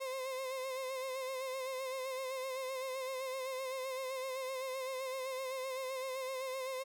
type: tone with vibrato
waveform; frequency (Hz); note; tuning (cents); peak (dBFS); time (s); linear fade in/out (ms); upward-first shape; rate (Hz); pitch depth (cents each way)
35% pulse; 523.3; C5; 0; -36; 0-6.84; 20; sine; 7.8; 45
effects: none